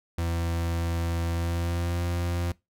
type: tone with pitch glide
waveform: 40% pulse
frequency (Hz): 84.3 to 86.72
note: E2 to F2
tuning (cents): +39 to -12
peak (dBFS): -25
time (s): 0.18-2.52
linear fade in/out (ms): 5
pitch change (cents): +49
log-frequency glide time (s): 1.31-2.03
effects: noise-tail reverb RT60 0.2 s tail -21 dB re dry